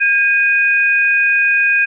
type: tone pair together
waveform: sine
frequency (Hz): 1616.4 / 2484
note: G#6 / D#7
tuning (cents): -47 / -3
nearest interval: perfect fifth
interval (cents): 744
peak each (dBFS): -13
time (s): 0-1.86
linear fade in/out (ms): 20
effects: none